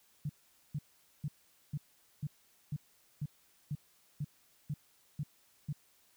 sine tone bursts, 147 Hz, D3, 2 cents sharp, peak -33 dBFS, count 12, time 0.25-5.728 s, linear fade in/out 5 ms, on 44 ms, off 450 ms, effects white hiss -68 dBFS RMS until 6.16 s

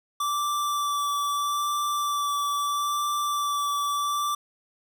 square tone with vibrato, 1164 Hz, D6, 16 cents flat, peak -25 dBFS, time 0.2-4.35 s, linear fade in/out 5 ms, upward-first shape sine, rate 0.77 Hz, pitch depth 14 cents each way, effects none

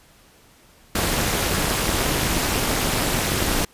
pink noise with amplitude modulation, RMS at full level -18 dBFS, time 0.95-3.65 s, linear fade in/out 5 ms, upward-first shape sine, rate 274 Hz, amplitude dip 85%, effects pink hiss -53 dBFS RMS until 3.73 s + resampled to 32000 Hz

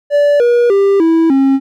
triangle tone with pitch steps, 580 / 479.3 / 396.2 / 327.4 / 270.6 Hz, D5 / A#4 / G4 / E4 / C#4, -22 / +48 / +18 / -12 / -42 cents, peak -5 dBFS, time 0.1-1.6 s, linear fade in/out 50 ms, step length 300 ms, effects none

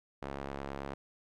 sawtooth tone with band-pass filter, 69.3 Hz, C#2, in tune, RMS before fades -41 dBFS, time 0.22-0.94 s, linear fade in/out 5 ms, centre 750 Hz, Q 0.61, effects none

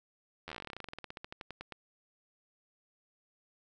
slowing click train, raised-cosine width 0.3 ms, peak -26 dBFS, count 29, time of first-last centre 0.48-1.723 s, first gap 11 ms, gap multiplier 1.09, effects none

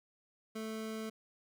25% pulse tone, 220 Hz, A3, in tune, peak -35 dBFS, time 0.55-1.1 s, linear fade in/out 10 ms, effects none

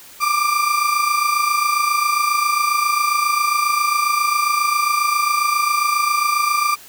35% pulse tone pair together, 1172.6 / 1200 Hz, D6 / D6, -3 / +37 cents, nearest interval unison, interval 40 cents, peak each -17 dBFS, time 0.2-6.76 s, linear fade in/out 20 ms, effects white hiss -42 dBFS RMS until 6.88 s

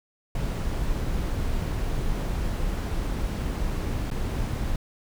brown noise with dropouts, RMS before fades -27 dBFS, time 0.35-4.76 s, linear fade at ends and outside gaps 2 ms, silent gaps 4.103-4.112 s, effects none

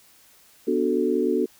sine chord, B minor seventh, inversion none, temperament equal, 246.9 / 293.7 / 370 / 440 Hz, B3 / D4 / F#4 / A4, 0 / 0 / 0 / 0 cents, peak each -26 / -26 / -24 / -25 dBFS, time 0.67-1.46 s, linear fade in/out 10 ms, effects white hiss -55 dBFS RMS until 1.59 s

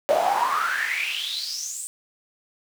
brown noise with high-pass filter sweep, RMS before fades -25 dBFS, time 0.09-1.87 s, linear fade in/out 0 ms, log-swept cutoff 580 to 8600 Hz, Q 9.1, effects none

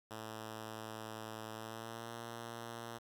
5% pulse tone with pitch glide, 110.2 to 116.35 Hz, A2 to A#2, +3 to -3 cents, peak -33 dBFS, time 0.1-2.99 s, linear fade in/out 20 ms, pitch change +94 cents, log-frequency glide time 1.52-2.13 s, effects 11-bit

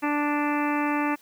harmonic tone, 293.7 Hz, D4, in tune, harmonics 1 / 2 / 3 / 4 / 5 / 6 / 7 / 8 / 9, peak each -25 / -35 / -29 / -32 / -37 / -35 / -37 / -38 / -37 dBFS, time 0.02-1.16 s, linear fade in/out 20 ms, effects white hiss -57 dBFS RMS until 1.21 s

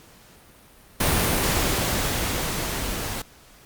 pink noise with level ramp, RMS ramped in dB -20 to -30 dBFS, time 1-3.22 s, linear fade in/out 5 ms, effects pink hiss -51 dBFS RMS until 3.65 s + Opus 48 kbps

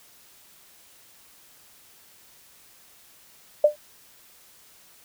sine tone with exponential decay, 596 Hz, D5, 25 cents sharp, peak -9 dBFS, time 3.64-3.76 s, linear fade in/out 5 ms, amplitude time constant 25 ms, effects white hiss -54 dBFS RMS until 5.04 s

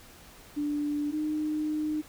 sine tone pair in turn, 293.7 / 305.5 Hz, D4 / D#4, 0 / -32 cents, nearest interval minor second, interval 68 cents, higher second, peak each -27 dBFS, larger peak neither, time 0.56-1.12 / 1.12-2.02 s, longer second, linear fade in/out 20 ms, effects pink hiss -52 dBFS RMS until 2.08 s

